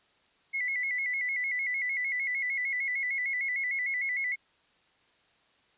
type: tone with vibrato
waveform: sine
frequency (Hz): 2076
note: C7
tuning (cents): -14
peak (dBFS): -28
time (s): 0.53-4.36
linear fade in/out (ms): 20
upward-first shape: square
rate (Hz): 6.6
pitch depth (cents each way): 75
effects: white hiss -66 dBFS RMS until 5.77 s + resampled to 8000 Hz